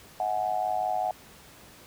sine tone with amplitude modulation, 740 Hz, F#5, in tune, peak -21 dBFS, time 0.2-1.11 s, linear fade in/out 2 ms, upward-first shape sine, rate 105 Hz, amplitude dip 95%, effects pink hiss -51 dBFS RMS until 1.86 s + high-pass 60 Hz 12 dB/octave

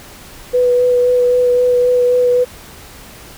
sine tone with vibrato, 493.9 Hz, B4, in tune, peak -9 dBFS, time 0.53-2.45 s, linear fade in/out 20 ms, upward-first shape sine, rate 3.8 Hz, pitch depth 12 cents each way, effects pink hiss -37 dBFS RMS until 3.37 s

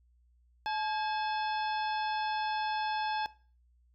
harmonic tone with a mistuned harmonic, 860 Hz, A5, 40 cents flat, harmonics 1 / 2 / 3 / 4 / 5 / 6, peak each -32 / -39 / -44 / -45 / -47 / -48 dBFS, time 0.66-3.26 s, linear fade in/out 0 ms, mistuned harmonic 2, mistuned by -100 cents, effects noise-tail reverb RT60 0.4 s tail -19 dB re dry + added 60 Hz sine -63 dBFS peak until 3.94 s

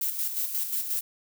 violet noise with tremolo, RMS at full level -28 dBFS, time 0.01-1.01 s, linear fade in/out 5 ms, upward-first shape square, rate 5.6 Hz, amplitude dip 50%, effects none

